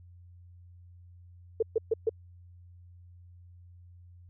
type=tone bursts; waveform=sine; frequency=447.2 Hz; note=A4; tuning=28 cents sharp; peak=-22 dBFS; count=4; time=1.6-2.094 s; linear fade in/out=5 ms; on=26 ms; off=130 ms; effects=added 88 Hz sine -50 dBFS peak until 4.29 s